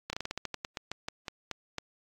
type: slowing click train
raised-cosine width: 0.2 ms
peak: -17 dBFS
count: 16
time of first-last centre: 0.1-1.783 s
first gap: 30 ms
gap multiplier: 1.17
effects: AAC 48 kbps